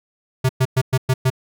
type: tone bursts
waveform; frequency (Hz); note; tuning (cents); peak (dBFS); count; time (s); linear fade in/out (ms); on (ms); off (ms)
square; 130; C3; -11; -14; 6; 0.44-1.302; 10; 52; 110
effects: none